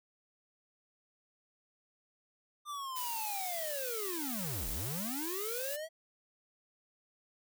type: linear two-way sweep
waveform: square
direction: down then up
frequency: 1200 to 31.31 to 657 Hz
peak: -39 dBFS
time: 2.65-5.89 s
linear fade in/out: 50 ms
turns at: 4.69 s
type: noise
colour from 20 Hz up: blue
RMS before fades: -40 dBFS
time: 2.95-5.77 s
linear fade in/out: 20 ms
effects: none